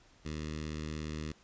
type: tone with notch filter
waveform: 10% pulse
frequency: 77 Hz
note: D#2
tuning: 17 cents flat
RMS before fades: -39 dBFS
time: 0.25-1.32 s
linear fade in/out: 5 ms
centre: 750 Hz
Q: 0.55
effects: pink hiss -63 dBFS RMS until 1.43 s + resampled to 16000 Hz